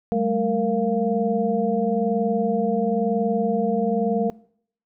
sine tone cluster, 194.8 / 215.8 / 463.1 / 693 Hz, G3 / A3 / A#4 / F5, -11 / -33 / -11 / -14 cents, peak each -27 / -23 / -23 / -26 dBFS, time 0.12-4.3 s, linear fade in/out 0 ms, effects noise-tail reverb RT60 0.6 s tail -22 dB re dry

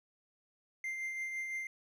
triangle tone with tremolo, 2093 Hz, C7, in tune, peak -33 dBFS, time 0.84-1.67 s, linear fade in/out 2 ms, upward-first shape triangle, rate 5.9 Hz, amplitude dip 40%, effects none

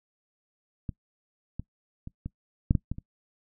clicks, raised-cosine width 5 ms, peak -20 / -21 / -26 / -22 / -8 / -11 / -18 / -26 dBFS, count 8, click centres 0.892 / 1.596 / 2.074 / 2.26 / 2.709 / 2.752 / 2.916 / 2.984 s, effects noise-tail reverb RT60 0.1 s tail -22 dB re dry

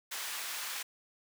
pink high-pass noise, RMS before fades -39 dBFS, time 0.11-0.83 s, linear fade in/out 10 ms, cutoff 1300 Hz, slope 12 dB/octave, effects none

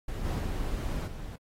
brown noise with level steps, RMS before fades -34 / -30 / -32 / -39 dBFS, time 0.08-1.36 s, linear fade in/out 5 ms, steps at 0.24 / 0.39 / 1.06 s, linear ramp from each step 20 ms, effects AAC 48 kbps

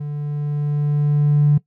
triangle tone with level ramp, 146.83 Hz, D3, in tune, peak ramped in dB -22 to -6 dBFS, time 0-1.58 s, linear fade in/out 10 ms, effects noise-tail reverb RT60 0.1 s tail -21 dB re dry + tanh soft clip ceiling -8 dBFS

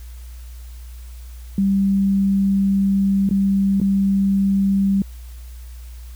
sine tone with dropouts, 196 Hz, G3, in tune, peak -14 dBFS, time 1.58-5.02 s, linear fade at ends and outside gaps 2 ms, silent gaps 3.291-3.31 / 3.801-3.814 s, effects added 60 Hz sine -33 dBFS peak until 6.15 s + white hiss -50 dBFS RMS until 6.15 s

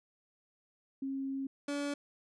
sine / 30% pulse tone pair in turn, 270.4 / 286.5 Hz, C#4 / D4, -43 / -43 cents, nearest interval minor second, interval 100 cents, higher second, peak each -34 / -31 dBFS, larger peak second, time 1.02-1.47 / 1.68-1.94 s, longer first, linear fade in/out 5 ms, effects resampled to 22050 Hz

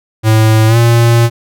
square tone with pitch glide, 110 to 117.22 Hz, A2 to A#2, 0 to +10 cents, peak -6 dBFS, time 0.23-1.3 s, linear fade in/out 50 ms, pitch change +110 cents, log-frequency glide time 0.67-0.77 s, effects none

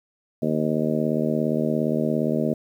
harmonic tone, 77.3 Hz, D#2, 11 cents flat, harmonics 2 / 3 / 4 / 5 / 6 / 7 / 8, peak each -28 / -24 / -29 / -29 / -31 / -31 / -29 dBFS, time 0.42-2.54 s, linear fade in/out 5 ms, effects 9-bit

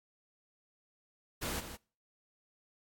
pink noise with echo, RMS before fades -37 dBFS, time 1.41-1.61 s, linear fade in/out 20 ms, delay 160 ms, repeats 1, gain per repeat -10 dB, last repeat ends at 1.77 s, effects noise-tail reverb RT60 0.4 s tail -24 dB re dry + AAC 64 kbps

